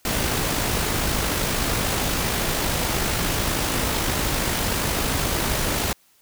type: noise with amplitude modulation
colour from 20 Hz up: pink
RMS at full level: -22 dBFS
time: 0.05-5.93 s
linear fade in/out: 2 ms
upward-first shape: sine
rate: 52.9 Hz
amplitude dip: 30%
effects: white hiss -59 dBFS RMS until 6.21 s